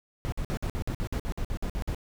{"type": "noise bursts", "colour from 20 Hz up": "brown", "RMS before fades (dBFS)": -30, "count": 14, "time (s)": [0.25, 1.947], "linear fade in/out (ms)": 0, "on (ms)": 72, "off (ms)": 53, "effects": []}